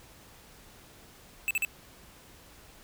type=tone bursts; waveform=square; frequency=2628 Hz; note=E7; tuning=6 cents flat; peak=-26 dBFS; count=3; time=1.48-1.649 s; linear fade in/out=0 ms; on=27 ms; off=44 ms; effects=pink hiss -54 dBFS RMS until 2.83 s